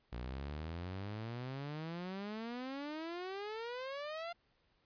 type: exponential sweep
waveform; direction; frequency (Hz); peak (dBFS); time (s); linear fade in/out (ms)
sawtooth; up; 58 to 698.5; -37; 0.12-4.33; 10
effects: pink hiss -75 dBFS RMS until 4.85 s + resampled to 11025 Hz